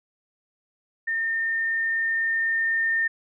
sine tone with level ramp, 1816 Hz, A#6, 46 cents flat, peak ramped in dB -23 to -20 dBFS, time 1.07-3.08 s, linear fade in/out 10 ms, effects none

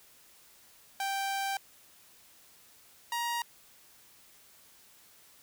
sawtooth tone pair in turn, 784 / 944.8 Hz, G5 / A#5, 0 / +23 cents, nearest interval minor third, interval 323 cents, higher second, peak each -27 dBFS, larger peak neither, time 1-1.57 / 3.12-3.42 s, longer first, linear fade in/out 2 ms, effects white hiss -59 dBFS RMS until 5.42 s

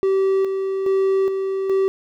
triangle tone with tremolo, 385.9 Hz, G4, 27 cents flat, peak -13 dBFS, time 0.03-1.88 s, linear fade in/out 0 ms, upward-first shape square, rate 1.2 Hz, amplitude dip 45%, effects none

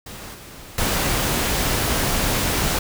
pink noise with level steps, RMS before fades -36 / -40 / -21 dBFS, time 0.06-2.79 s, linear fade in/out 5 ms, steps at 0.34 / 0.78 s, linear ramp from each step 2 ms, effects none

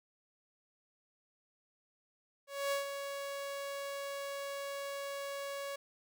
sawtooth tone with ADSR envelope, 559 Hz, C#5, 14 cents sharp, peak -27 dBFS, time 2.47-5.76 s, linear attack 250 ms, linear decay 130 ms, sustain -8 dB, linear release 6 ms, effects none

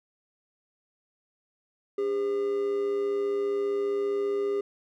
triangle tone with amplitude modulation, 403.5 Hz, G#4, 50 cents flat, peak -21 dBFS, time 1.98-4.61 s, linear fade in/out 5 ms, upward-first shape sine, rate 115 Hz, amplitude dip 45%, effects none

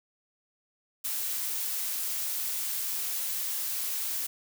blue noise, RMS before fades -32 dBFS, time 1.04-4.27 s, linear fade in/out 10 ms, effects none

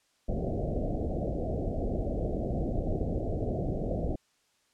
pink low-pass noise, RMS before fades -31 dBFS, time 0.28-4.16 s, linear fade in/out 10 ms, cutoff 720 Hz, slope 96 dB/octave, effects white hiss -70 dBFS RMS until 4.73 s + low-pass 8000 Hz 12 dB/octave

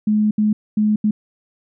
sine tone bursts at uneven times, 212.3 Hz, G#3, 38 cents sharp, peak -13 dBFS, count 4, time 0.07-0.31 / 0.38-0.53 / 0.77-0.96 / 1.04-1.11 s, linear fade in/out 5 ms, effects none

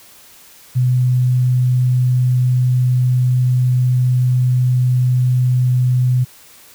sine tone, 125.8 Hz, B2, 32 cents sharp, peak -11 dBFS, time 0.75-6.25 s, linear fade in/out 20 ms, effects white hiss -44 dBFS RMS until 6.74 s

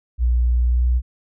sine tone with pitch glide, 60.3 to 61.42 Hz, B1 to B1, -41 to -9 cents, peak -14 dBFS, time 0.18-1.02 s, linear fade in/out 50 ms, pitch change +32 cents, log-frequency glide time 0.68-0.85 s, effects none

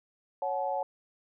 sine chord, F# minor, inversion second, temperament equal with one note detuned, 554.4 / 740 / 859.4 Hz, C#5 / F#5 / A5, 0 / 0 / -41 cents, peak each -33 dBFS, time 0.42-0.83 s, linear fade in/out 2 ms, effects none

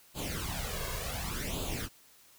pink noise with flanger, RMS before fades -36 dBFS, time 0.14-1.89 s, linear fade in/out 50 ms, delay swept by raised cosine 0.26 to 1.86 ms, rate 0.68 Hz, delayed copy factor +0.75, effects white hiss -60 dBFS RMS until 2.38 s

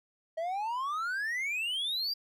triangle exponential sweep, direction up, 633 to 4851 Hz, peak -29 dBFS, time 0.37-2.14 s, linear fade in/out 10 ms, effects none

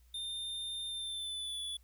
square tone with pitch glide, 3616 to 3439 Hz, A7 to A7, +47 to -40 cents, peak -38 dBFS, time 0.14-1.77 s, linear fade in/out 5 ms, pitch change -87 cents, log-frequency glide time 0.88-1.61 s, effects added 60 Hz sine -60 dBFS peak until 1.83 s + white hiss -73 dBFS RMS until 1.83 s

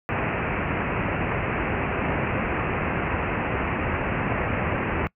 pink low-pass noise, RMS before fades -25 dBFS, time 0.09-5.07 s, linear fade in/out 0 ms, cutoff 2700 Hz, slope 96 dB/octave, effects noise-tail reverb RT60 0.1 s tail -24 dB re dry + high-pass 60 Hz 12 dB/octave

